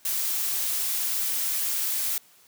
blue noise, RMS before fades -27 dBFS, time 0.05-2.18 s, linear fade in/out 2 ms, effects white hiss -57 dBFS RMS until 2.47 s + high-pass 80 Hz 12 dB/octave

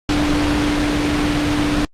sine tone in noise, 295.4 Hz, D4, 10 cents sharp, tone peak -17 dBFS, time 0.09-1.85 s, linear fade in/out 2 ms, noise pink, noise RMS -19 dBFS, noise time 0.09-1.85 s, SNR -1 dB, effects low-pass 5000 Hz 12 dB/octave + Opus 48 kbps

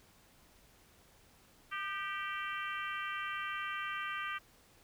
harmonic tone with a mistuned harmonic, 389.3 Hz, G4, 12 cents flat, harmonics 3 / 4 / 5 / 6 / 7 / 8, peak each -40 / -42 / -44 / -46 / -47 / -48 dBFS, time 1.71-4.39 s, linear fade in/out 20 ms, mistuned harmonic 3, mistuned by +55 cents, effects pink hiss -64 dBFS RMS until 4.83 s

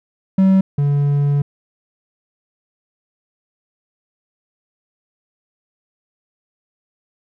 triangle tone pair in turn, 191.1 / 143.16 Hz, G3 / D3, -44 / -44 cents, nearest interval perfect fourth, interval 500 cents, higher first, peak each -7 / -11 dBFS, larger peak first, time 0.38-0.61 / 0.78-1.42 s, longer second, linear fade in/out 5 ms, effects none

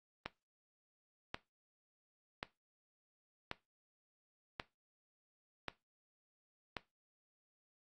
click train, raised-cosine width 0.3 ms, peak -22 dBFS, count 7, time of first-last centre 0.26-6.768 s, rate 0.922 Hz, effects noise-tail reverb RT60 0.2 s tail -17 dB re dry + Opus 32 kbps

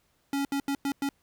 square tone bursts at uneven times, 278.8 Hz, C#4, 10 cents sharp, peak -27 dBFS, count 5, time 0.33-0.45 / 0.52-0.6 / 0.68-0.75 / 0.85-0.92 / 1.02-1.09 s, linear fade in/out 2 ms, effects pink hiss -70 dBFS RMS until 1.22 s

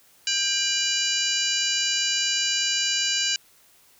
harmonic tone with a mistuned harmonic, 795 Hz, G5, 24 cents sharp, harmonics 2 / 3 / 4 / 5 / 6 / 7 / 8 / 9, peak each -33 / -33 / -27 / -30 / -28 / -32 / -32 / -30 dBFS, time 0.27-3.36 s, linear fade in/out 2 ms, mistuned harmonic 4, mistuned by -140 cents, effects white hiss -57 dBFS RMS until 3.99 s

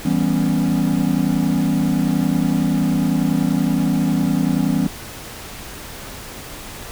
triangle chord, C# half-diminished seventh, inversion first, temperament equal, 164.81 / 196 / 246.9 / 277.2 Hz, E3 / G3 / B3 / C#4, 0 / 0 / 0 / 0 cents, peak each -19 dBFS, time 0.05-4.87 s, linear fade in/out 5 ms, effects pink hiss -34 dBFS RMS until 6.91 s

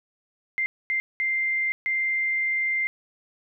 sine tone bursts at uneven times, 2093 Hz, C7, in tune, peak -22 dBFS, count 4, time 0.58-0.66 / 0.9-1 / 1.2-1.72 / 1.86-2.87 s, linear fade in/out 0 ms, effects none

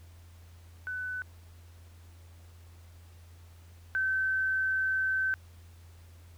sine tone pair in turn, 1500 / 1538.6 Hz, F#6 / G6, +23 / -33 cents, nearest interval unison, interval 44 cents, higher second, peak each -33 / -26 dBFS, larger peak second, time 0.87-1.22 / 3.95-5.34 s, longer second, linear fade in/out 0 ms, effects added 85 Hz sine -50 dBFS peak until 6.37 s + pink hiss -62 dBFS RMS until 6.37 s

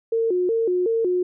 sine tone with vibrato, 405.3 Hz, G#4, 42 cents flat, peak -18 dBFS, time 0.12-1.23 s, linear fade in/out 5 ms, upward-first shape square, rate 2.7 Hz, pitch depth 200 cents each way, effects none

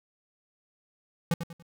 square tone with echo, 168.3 Hz, E3, 36 cents sharp, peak -23 dBFS, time 1.31-1.34 s, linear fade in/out 2 ms, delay 95 ms, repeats 3, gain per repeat -9 dB, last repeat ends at 1.625 s, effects none

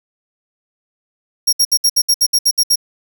sawtooth tone bursts, 5588 Hz, F8, in tune, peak -7 dBFS, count 11, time 1.47-2.758 s, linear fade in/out 10 ms, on 58 ms, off 65 ms, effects none

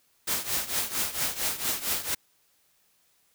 white noise with tremolo, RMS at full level -26 dBFS, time 0.27-2.15 s, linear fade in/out 10 ms, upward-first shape triangle, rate 4.4 Hz, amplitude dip 85%, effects white hiss -67 dBFS RMS until 3.34 s

